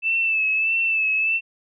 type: tone with vibrato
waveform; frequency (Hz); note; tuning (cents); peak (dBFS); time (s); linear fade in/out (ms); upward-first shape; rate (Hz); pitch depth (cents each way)
sine; 2635; E7; -1; -18; 0.02-1.41; 50; sine; 1.6; 40
effects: none